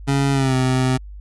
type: tone with pitch glide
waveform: 25% pulse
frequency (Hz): 138.59 to 129.31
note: C#3 to C3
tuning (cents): 0 to -20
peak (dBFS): -12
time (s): 0.07-0.98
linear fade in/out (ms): 20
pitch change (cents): -120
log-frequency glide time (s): 0.32-0.56
effects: added 50 Hz sine -33 dBFS peak until 1.2 s + resampled to 24000 Hz